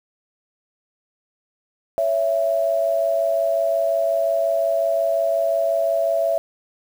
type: tone pair together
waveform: sine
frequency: 558 / 663.6 Hz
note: C#5 / E5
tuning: +11 / +11 cents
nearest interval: minor third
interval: 300 cents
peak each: -23 / -18 dBFS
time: 1.98-6.38 s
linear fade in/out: 0 ms
effects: 7-bit